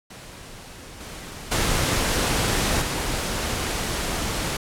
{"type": "noise with level steps", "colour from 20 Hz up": "pink", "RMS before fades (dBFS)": [-41, -37, -22, -26], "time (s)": [0.1, 4.57], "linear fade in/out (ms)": 5, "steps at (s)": [1, 1.51, 2.81], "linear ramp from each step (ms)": 10, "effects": ["low-pass 11000 Hz 12 dB/octave"]}